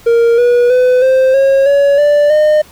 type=tone with pitch steps; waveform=triangle; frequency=466.2 / 484.3 / 503.1 / 522.7 / 543 / 564.1 / 586 / 608.8 Hz; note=A#4 / B4 / B4 / C5 / C#5 / C#5 / D5 / D#5; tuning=0 / -34 / +32 / -2 / -36 / +30 / -4 / -38 cents; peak=-4 dBFS; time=0.06-2.62 s; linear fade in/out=10 ms; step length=320 ms; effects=pink hiss -41 dBFS RMS until 2.71 s